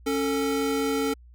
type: tone pair together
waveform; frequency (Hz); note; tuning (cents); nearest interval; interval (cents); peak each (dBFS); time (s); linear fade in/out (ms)
square; 275.7 / 444.6; C#4 / A4; -9 / +18; minor sixth; 827; -27; 0.06-1.14; 10
effects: added 60 Hz sine -47 dBFS peak until 1.34 s